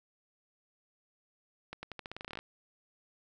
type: accelerating click train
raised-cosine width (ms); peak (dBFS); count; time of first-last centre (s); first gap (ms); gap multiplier
0.3; -25; 15; 1.73-2.39; 100; 0.87
effects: none